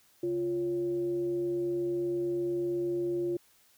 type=tone with frequency modulation; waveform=sine; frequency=349.2 Hz; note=F4; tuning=in tune; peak=-28 dBFS; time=0.23-3.37 s; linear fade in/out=5 ms; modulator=210 Hz; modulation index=0.32; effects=white hiss -64 dBFS RMS until 3.77 s